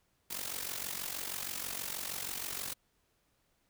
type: noise with amplitude modulation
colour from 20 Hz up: white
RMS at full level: -36 dBFS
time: 0.3-2.74 s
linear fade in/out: 10 ms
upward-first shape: sine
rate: 46.3 Hz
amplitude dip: 75%
effects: pink hiss -75 dBFS RMS until 3.69 s